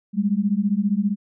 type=beating tone pair; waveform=sine; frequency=196 / 211 Hz; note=G3 / G#3; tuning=0 / +28 cents; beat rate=15 Hz; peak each=-21 dBFS; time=0.13-1.16 s; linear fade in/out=50 ms; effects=none